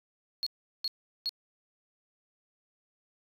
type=tone bursts; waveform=sine; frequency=4318 Hz; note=C#8; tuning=46 cents flat; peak=-27 dBFS; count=3; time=0.43-1.292 s; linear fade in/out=0 ms; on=34 ms; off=380 ms; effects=tanh soft clip ceiling -26 dBFS